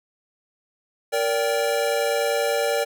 square chord, G minor, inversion first, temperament equal with one note detuned, 466.2 / 576.2 / 784 Hz, Bb4 / D5 / G5, 0 / -33 / 0 cents, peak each -25 / -24 / -29 dBFS, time 1.12-2.85 s, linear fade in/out 20 ms, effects none

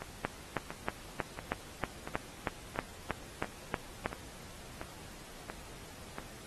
two click trains, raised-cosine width 0.5 ms, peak -24 / -16 dBFS, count 10 / 13, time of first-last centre 0.02-6.184 / 0.25-4.06 s, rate 1.46 / 3.15 Hz, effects pink hiss -51 dBFS RMS until 6.46 s + AAC 32 kbps

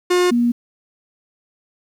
45% pulse / sine tone pair in turn, 358.3 / 239.1 Hz, F4 / A#3, +44 / +44 cents, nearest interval perfect fifth, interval 700 cents, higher first, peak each -13 dBFS, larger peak neither, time 0.1-0.31 / 0.31-0.52 s, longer neither, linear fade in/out 10 ms, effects low-pass 10000 Hz 12 dB/octave + 8-bit

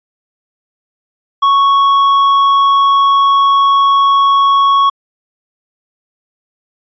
sine tone with hard clipping, 1108.7 Hz, C#6, in tune, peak -8 dBFS, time 1.42-4.9 s, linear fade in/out 10 ms, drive 5 dB, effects resampled to 16000 Hz

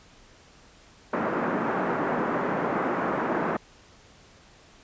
pink band-pass noise, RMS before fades -27 dBFS, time 1.13-3.57 s, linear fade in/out 5 ms, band 190 to 1600 Hz, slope 24 dB/octave, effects pink hiss -54 dBFS RMS until 4.83 s + resampled to 16000 Hz

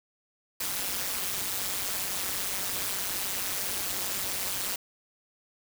white noise with amplitude modulation, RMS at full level -28 dBFS, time 0.6-4.76 s, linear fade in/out 5 ms, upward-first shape sine, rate 192 Hz, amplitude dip 85%, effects none

